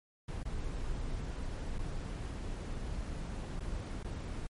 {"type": "noise with dropouts", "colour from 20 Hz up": "brown", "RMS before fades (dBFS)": -38, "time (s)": [0.28, 4.47], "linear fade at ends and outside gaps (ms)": 5, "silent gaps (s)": [[0.432, 0.453], [1.785, 1.789], [3.596, 3.604], [4.031, 4.044]], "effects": ["MP3 48 kbps"]}